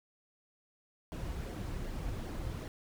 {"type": "noise with flanger", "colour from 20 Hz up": "brown", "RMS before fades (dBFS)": -39, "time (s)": [1.12, 2.68], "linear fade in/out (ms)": 0, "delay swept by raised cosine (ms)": [0.78, 5.08], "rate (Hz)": 2.6, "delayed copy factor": -0.5, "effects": []}